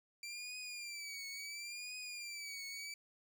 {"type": "tone with vibrato", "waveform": "20% pulse", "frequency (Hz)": 2349, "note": "D7", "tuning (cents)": 0, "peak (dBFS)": -39, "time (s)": [0.23, 2.94], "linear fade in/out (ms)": 2, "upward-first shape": "triangle", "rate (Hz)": 0.72, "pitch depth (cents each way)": 110, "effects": []}